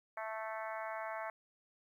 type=harmonic tone; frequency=220 Hz; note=A3; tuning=in tune; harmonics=3 / 4 / 5 / 6 / 7 / 8 / 9 / 10; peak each=-43 / -45 / -47 / -49 / -50 / -51 / -52 / -53 dBFS; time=0.17-1.3 s; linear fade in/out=2 ms; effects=12-bit